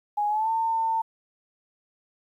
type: tone with pitch glide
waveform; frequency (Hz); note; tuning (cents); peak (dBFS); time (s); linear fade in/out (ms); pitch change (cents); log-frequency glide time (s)
sine; 830.6 to 900.6; G#5 to A5; 0 to +40; -22; 0.17-1.02; 10; +140; 0.28-0.5
effects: 10-bit